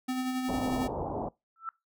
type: tone with tremolo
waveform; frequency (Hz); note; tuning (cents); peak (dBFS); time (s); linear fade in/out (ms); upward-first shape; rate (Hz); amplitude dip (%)
square; 256.2; C4; -36; -29; 0.08-0.88; 10; sine; 11; 35
type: low-pass noise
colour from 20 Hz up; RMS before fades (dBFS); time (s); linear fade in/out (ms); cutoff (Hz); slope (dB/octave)
white; -34; 0.48-1.29; 10; 910; 48
type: tone with exponential growth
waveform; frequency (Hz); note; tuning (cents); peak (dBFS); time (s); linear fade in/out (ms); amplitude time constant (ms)
sine; 1329; E6; +14; -29; 1.56-1.69; 1; 28
effects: noise-tail reverb RT60 0.2 s tail -22 dB re dry